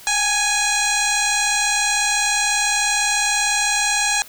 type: tone with frequency modulation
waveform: sine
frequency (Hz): 2458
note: D#7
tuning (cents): -22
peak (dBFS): -16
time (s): 0.07-4.22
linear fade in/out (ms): 0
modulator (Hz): 826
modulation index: 6.6
effects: white hiss -42 dBFS RMS until 4.28 s